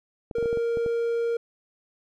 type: clicks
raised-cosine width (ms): 2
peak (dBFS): -21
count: 8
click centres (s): 0.312 / 0.384 / 0.427 / 0.458 / 0.529 / 0.573 / 0.772 / 0.862
type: tone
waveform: triangle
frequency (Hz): 466.2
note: A#4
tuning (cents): 0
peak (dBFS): -21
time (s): 0.35-1.37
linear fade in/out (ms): 5
effects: none